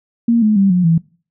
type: tone with pitch steps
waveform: sine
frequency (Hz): 233.1 / 213.8 / 196.01 / 179.74 / 164.83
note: A#3 / A3 / G3 / F#3 / E3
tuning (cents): 0 / -49 / 0 / -50 / 0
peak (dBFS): -9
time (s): 0.28-0.98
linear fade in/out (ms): 5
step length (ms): 140
effects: noise-tail reverb RT60 0.4 s tail -22 dB re dry